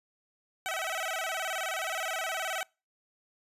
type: tone with vibrato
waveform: 15% pulse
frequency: 702 Hz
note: F5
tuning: 9 cents sharp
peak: -25 dBFS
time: 0.66-2.63 s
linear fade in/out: 0 ms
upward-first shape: square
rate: 19 Hz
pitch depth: 140 cents each way
effects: noise-tail reverb RT60 0.3 s tail -26 dB re dry + resampled to 32000 Hz